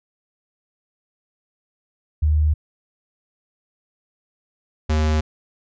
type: tone pair in turn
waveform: sine / square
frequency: 76.2 / 77.35 Hz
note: D#2 / D#2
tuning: -36 / -10 cents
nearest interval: unison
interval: 26 cents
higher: second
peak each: -14 / -17 dBFS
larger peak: first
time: 2.22-2.54 / 4.89-5.21 s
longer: neither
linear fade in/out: 10 ms
effects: resampled to 16000 Hz